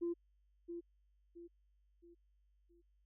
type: tone with echo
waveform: sine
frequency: 342.8 Hz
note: F4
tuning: 32 cents flat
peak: -34 dBFS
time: 0.01-0.14 s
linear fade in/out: 20 ms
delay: 670 ms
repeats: 4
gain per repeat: -8 dB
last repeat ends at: 2.82 s
effects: tanh soft clip ceiling -31 dBFS + added 50 Hz sine -70 dBFS peak until 3.05 s